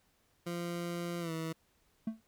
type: tone with pitch glide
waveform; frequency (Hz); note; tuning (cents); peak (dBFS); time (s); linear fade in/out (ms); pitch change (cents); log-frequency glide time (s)
20% pulse; 172.6 to 161.97; F3 to E3; -20 to -30; -31; 0.46-1.53; 10; -110; 1.2-1.32
type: tone with exponential decay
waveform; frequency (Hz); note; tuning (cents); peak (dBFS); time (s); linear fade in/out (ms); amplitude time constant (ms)
triangle; 221.8; A3; +14; -27; 2.07-2.21; 5; 30
effects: pink hiss -72 dBFS RMS until 2.27 s